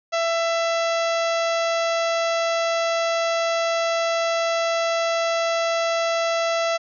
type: harmonic tone with a mistuned harmonic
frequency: 667 Hz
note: E5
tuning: 20 cents sharp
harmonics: 1 / 2 / 3 / 4 / 5 / 6 / 7 / 8 / 9 / 10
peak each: -21 / -27 / -31 / -33 / -35 / -37 / -38 / -39 / -40 / -41 dBFS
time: 0.12-6.78 s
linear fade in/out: 20 ms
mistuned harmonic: 10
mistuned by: -22 cents
effects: none